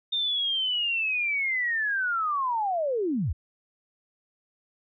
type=linear sweep; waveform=sine; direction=down; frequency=3645 to 55 Hz; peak=-24 dBFS; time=0.12-3.33 s; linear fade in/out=10 ms; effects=none